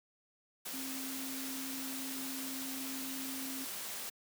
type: tone in noise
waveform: sine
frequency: 265.7 Hz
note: C4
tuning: 27 cents sharp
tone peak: -42 dBFS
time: 0.73-3.65 s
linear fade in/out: 10 ms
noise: white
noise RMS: -42 dBFS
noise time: 0.65-4.1 s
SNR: -3 dB
effects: high-pass 150 Hz 12 dB/octave